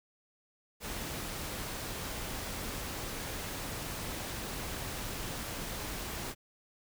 pink noise, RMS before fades -39 dBFS, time 0.8-6.35 s, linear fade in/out 50 ms, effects none

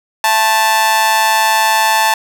sawtooth tone with amplitude modulation, 880 Hz, A5, in tune, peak -3 dBFS, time 0.24-2.14 s, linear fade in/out 2 ms, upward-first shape sine, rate 210 Hz, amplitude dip 70%, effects none

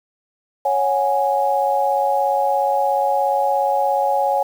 sine chord, C# suspended fourth, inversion none, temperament equal with one note detuned, 554.4 / 733.6 / 830.6 Hz, C#5 / F#5 / G#5, 0 / -15 / 0 cents, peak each -20 / -22 / -18 dBFS, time 0.65-4.43 s, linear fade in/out 5 ms, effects 7-bit

